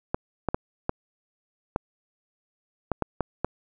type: clicks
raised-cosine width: 1 ms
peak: -10 dBFS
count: 9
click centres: 0.145 / 0.487 / 0.545 / 0.894 / 1.761 / 2.917 / 3.023 / 3.207 / 3.446 s
effects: none